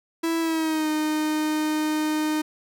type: tone with pitch glide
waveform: 45% pulse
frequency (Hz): 329.6 to 307.5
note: E4 to D#4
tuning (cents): 0 to -20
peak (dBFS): -22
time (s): 0.23-2.42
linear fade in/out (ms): 10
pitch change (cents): -120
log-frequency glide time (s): 0.4-0.89
effects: none